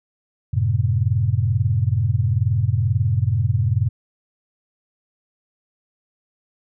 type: chord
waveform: sine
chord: F# diminished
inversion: none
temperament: just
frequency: 92.5 / 111 / 133.2 Hz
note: F#2 / A2 / C3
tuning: 0 / +16 / +31 cents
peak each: -21 / -19 / -22 dBFS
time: 0.53-3.89 s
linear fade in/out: 10 ms
effects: none